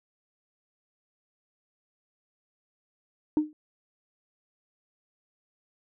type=tone with exponential decay; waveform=sine; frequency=304.6 Hz; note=D#4; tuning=37 cents flat; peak=-15 dBFS; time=3.37-3.53 s; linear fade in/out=1 ms; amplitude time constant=34 ms; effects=tanh soft clip ceiling -17 dBFS